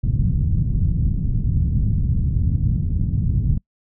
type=low-pass noise; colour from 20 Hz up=white; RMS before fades=-19 dBFS; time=0.03-3.58 s; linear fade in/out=5 ms; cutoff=150 Hz; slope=24 dB/octave; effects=noise-tail reverb RT60 0.1 s tail -26 dB re dry